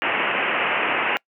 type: low-pass noise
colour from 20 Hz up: white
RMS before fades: -22 dBFS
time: 0.02-1.17 s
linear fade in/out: 0 ms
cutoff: 2900 Hz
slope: 96 dB/octave
effects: noise-tail reverb RT60 0.1 s tail -25 dB re dry + high-pass 300 Hz 12 dB/octave